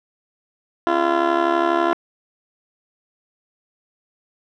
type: tone with amplitude modulation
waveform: 15% pulse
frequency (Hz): 341.6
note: F4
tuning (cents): -38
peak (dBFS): -6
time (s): 0.87-1.93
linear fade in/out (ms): 0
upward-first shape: sine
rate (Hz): 72.2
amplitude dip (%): 75
effects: low-pass 2000 Hz 12 dB/octave